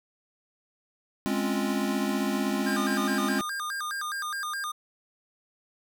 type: chord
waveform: square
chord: Db major seventh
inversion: second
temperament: equal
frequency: 207.7 / 261.6 / 277.2 / 349.2 Hz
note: Ab3 / C4 / Db4 / F4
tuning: 0 / 0 / 0 / 0 cents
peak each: -30 / -32 / -33 / -34 dBFS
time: 1.26-3.41 s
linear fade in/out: 0 ms
type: tone with vibrato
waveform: square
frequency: 1396.9 Hz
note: F6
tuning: in tune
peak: -31 dBFS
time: 2.66-4.72 s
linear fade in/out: 10 ms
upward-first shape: square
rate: 4.8 Hz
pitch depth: 240 cents each way
effects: none